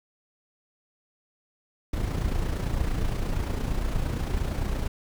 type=noise with amplitude modulation; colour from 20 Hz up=brown; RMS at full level=-25 dBFS; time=1.93-4.88 s; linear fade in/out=5 ms; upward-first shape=sine; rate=28.7 Hz; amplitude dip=50%; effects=none